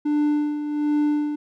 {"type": "tone with tremolo", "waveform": "triangle", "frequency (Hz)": 296.6, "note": "D4", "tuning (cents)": 17, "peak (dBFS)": -15, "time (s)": [0.05, 1.36], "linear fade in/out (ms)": 10, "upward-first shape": "sine", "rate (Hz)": 1.3, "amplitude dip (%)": 60, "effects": []}